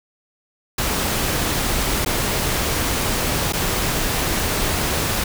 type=noise with dropouts; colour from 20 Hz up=pink; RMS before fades=-21 dBFS; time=0.78-5.24 s; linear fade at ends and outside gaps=5 ms; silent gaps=2.049-2.06 / 3.525-3.533 s; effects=none